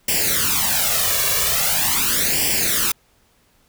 white noise with flanger, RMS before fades -19 dBFS, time 0.08-2.92 s, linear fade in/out 5 ms, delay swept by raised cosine 0.38 to 1.78 ms, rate 0.42 Hz, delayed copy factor +0.8, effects pink hiss -59 dBFS RMS until 3.68 s

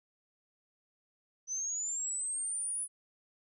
sine linear sweep, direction up, 5990 to 9990 Hz, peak -33 dBFS, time 1.47-2.88 s, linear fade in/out 50 ms, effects none

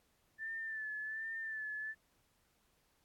sine tone with vibrato, 1760 Hz, A6, in tune, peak -39 dBFS, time 0.38-1.95 s, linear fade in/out 50 ms, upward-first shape sine, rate 1.3 Hz, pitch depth 44 cents each way, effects pink hiss -75 dBFS RMS until 3.04 s + AAC 64 kbps

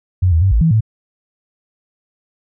sine tone with pitch steps, 91.5 / 81 / 95.9 / 55.8 / 162.6 / 109.9 Hz, F#2 / E2 / G2 / A1 / E3 / A2, -19 / -30 / -37 / +25 / -23 / -2 cents, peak -9 dBFS, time 0.22-0.808 s, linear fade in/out 10 ms, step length 98 ms, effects none

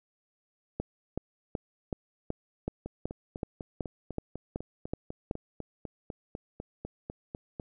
two click trains, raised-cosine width 2 ms, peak -18 / -24 dBFS, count 13 / 20, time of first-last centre 0.8-5.311 / 2.86-7.598 s, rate 2.66 / 4.01 Hz, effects none

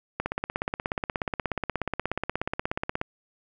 click train, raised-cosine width 0.5 ms, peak -12 dBFS, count 48, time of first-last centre 0.2-3.014 s, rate 16.7 Hz, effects none

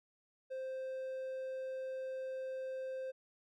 triangle tone, 523.3 Hz, C5, in tune, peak -37 dBFS, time 0.5-3.12 s, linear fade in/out 20 ms, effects none

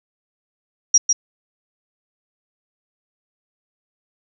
sine tone with echo, 5710 Hz, F8, 37 cents sharp, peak -8 dBFS, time 0.94-0.98 s, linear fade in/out 5 ms, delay 150 ms, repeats 1, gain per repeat -5 dB, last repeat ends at 1.13 s, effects none

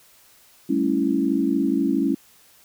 sine chord, A dominant seventh, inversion third, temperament equal, 196 / 220 / 277.2 / 329.6 Hz, G3 / A3 / C#4 / E4, 0 / 0 / 0 / 0 cents, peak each -27 / -26 / -21 / -24 dBFS, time 0.69-2.15 s, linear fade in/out 10 ms, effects white hiss -54 dBFS RMS until 2.64 s

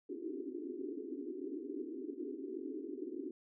white band-pass noise, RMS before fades -43 dBFS, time 0.09-3.31 s, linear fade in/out 5 ms, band 260 to 410 Hz, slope 96 dB/octave, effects none

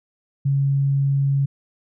sine tone, 138.59 Hz, C#3, in tune, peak -16 dBFS, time 0.45-1.46 s, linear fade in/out 10 ms, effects none

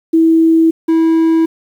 sine / triangle tone pair in turn, 325.6 / 325.6 Hz, E4 / E4, -21 / -21 cents, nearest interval unison, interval 0 cents, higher neither, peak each -6 dBFS, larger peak neither, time 0.13-0.71 / 0.88-1.46 s, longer neither, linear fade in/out 10 ms, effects 7-bit

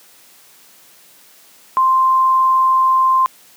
sine tone, 1046.5 Hz, C6, in tune, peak -10 dBFS, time 1.77-3.26 s, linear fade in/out 0 ms, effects white hiss -47 dBFS RMS until 3.56 s + high-pass 150 Hz 12 dB/octave

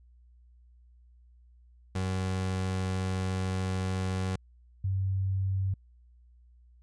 30% pulse / sine tone pair in turn, 93.7 / 95.89 Hz, F#2 / G2, +22 / -38 cents, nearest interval unison, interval 40 cents, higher second, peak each -26 dBFS, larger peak neither, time 1.95-4.36 / 4.84-5.74 s, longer first, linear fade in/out 5 ms, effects added 60 Hz sine -55 dBFS peak until 6.82 s + resampled to 22050 Hz

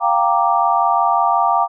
sine chord, G minor seventh, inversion third, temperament equal, 698.5 / 784 / 932.3 / 1174.7 Hz, F5 / G5 / Bb5 / D6, 0 / 0 / 0 / 0 cents, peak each -18 dBFS, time 0-1.68 s, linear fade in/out 50 ms, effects none

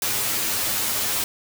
white noise with comb filter, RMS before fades -24 dBFS, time 0.02-1.24 s, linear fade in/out 2 ms, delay 9.6 ms, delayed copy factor +0.95, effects none

